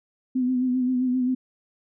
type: tone with vibrato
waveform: sine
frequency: 253.2 Hz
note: B3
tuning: 43 cents sharp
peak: -20 dBFS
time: 0.35-1.35 s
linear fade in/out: 10 ms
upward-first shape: sine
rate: 7.6 Hz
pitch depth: 39 cents each way
effects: none